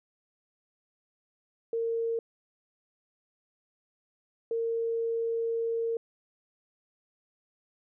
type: tone bursts at uneven times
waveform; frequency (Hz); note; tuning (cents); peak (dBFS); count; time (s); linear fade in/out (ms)
sine; 458.9; A#4; -27; -27; 2; 1.73-2.19 / 4.51-5.97; 2
effects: none